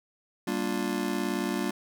square chord, G minor seventh, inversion none, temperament just, 196 / 235.2 / 294 / 352.8 Hz, G3 / Bb3 / D4 / F4, 0 / +16 / +2 / +18 cents, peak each -34 dBFS, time 0.47-1.71 s, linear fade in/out 5 ms, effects none

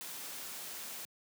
white noise, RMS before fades -44 dBFS, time 0.01-1.05 s, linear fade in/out 0 ms, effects high-pass 150 Hz 12 dB/octave

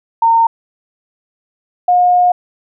sine tone pair in turn, 915 / 717 Hz, A#5 / F5, -32 / +45 cents, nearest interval major third, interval 423 cents, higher first, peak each -7 dBFS, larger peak neither, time 0.22-0.47 / 1.88-2.32 s, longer second, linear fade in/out 5 ms, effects none

